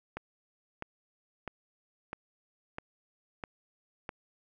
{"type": "click train", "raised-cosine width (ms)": 0.5, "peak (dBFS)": -22, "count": 7, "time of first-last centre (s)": [0.17, 4.092], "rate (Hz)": 1.53, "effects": []}